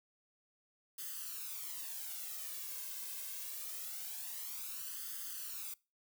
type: noise with flanger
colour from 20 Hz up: blue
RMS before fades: -44 dBFS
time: 0.98-5.74 s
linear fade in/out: 5 ms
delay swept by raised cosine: 0.62 to 1.92 ms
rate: 0.24 Hz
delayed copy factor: +0.75
effects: noise-tail reverb RT60 0.3 s tail -23 dB re dry